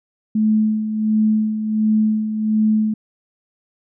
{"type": "tone with tremolo", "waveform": "sine", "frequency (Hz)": 216.1, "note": "A3", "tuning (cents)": -31, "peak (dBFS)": -12, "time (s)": [0.35, 2.94], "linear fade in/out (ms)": 5, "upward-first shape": "sine", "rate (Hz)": 1.4, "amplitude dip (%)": 60, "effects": []}